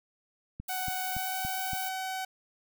click train, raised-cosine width 5 ms, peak -26 dBFS, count 5, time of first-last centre 0.6-1.733 s, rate 3.53 Hz
violet noise, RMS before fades -38 dBFS, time 0.68-1.89 s, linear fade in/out 5 ms
sawtooth tone with pitch glide, 746 to 756 Hz, F#5 to F#5, +14 to +37 cents, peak -29 dBFS, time 0.69-2.25 s, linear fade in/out 5 ms, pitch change +23 cents, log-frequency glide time 1.01-1.45 s
effects none

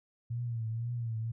sine tone with vibrato, 115.9 Hz, A#2, 10 cents flat, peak -32 dBFS, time 0.3-1.32 s, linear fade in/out 10 ms, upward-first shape triangle, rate 2 Hz, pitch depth 86 cents each way, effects none

